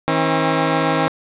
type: tone pair together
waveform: 10% pulse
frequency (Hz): 160 / 269.1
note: D#3 / C4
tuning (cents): +49 / +49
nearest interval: major sixth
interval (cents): 900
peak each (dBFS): -10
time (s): 0.08-1.08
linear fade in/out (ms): 0
effects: resampled to 8000 Hz + 7-bit